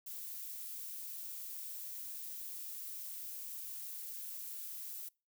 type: noise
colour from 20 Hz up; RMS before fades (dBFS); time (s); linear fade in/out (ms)
violet; -45; 0.06-5.09; 10
effects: noise-tail reverb RT60 0.3 s tail -25 dB re dry